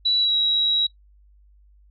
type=tone with pitch glide; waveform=sine; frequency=3936 to 3864 Hz; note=B7 to B7; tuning=-7 to -39 cents; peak=-17 dBFS; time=0.05-0.87 s; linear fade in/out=10 ms; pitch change=-32 cents; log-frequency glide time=0.18-0.35 s; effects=noise-tail reverb RT60 0.1 s tail -17 dB re dry + added 50 Hz sine -51 dBFS peak until 1.9 s